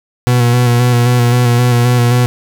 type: tone with vibrato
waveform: 40% pulse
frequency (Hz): 121.7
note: B2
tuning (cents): -25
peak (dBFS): -7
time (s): 0.27-2.26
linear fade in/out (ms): 0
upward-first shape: square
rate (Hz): 3.8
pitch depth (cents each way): 24
effects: 7-bit